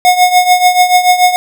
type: tone with tremolo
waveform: square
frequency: 725 Hz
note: F#5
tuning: 35 cents flat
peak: -3 dBFS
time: 0.05-1.36 s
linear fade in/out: 0 ms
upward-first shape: triangle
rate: 6.9 Hz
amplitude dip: 80%
effects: none